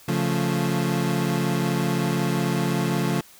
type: chord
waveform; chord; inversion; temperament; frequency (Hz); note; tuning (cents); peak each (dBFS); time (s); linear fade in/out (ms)
30% pulse; Db augmented; none; equal; 138.59 / 174.61 / 220; Db3 / F3 / A3; 0 / 0 / 0; -23 / -22 / -25; 0.08-3.21; 5
effects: white hiss -50 dBFS RMS until 3.39 s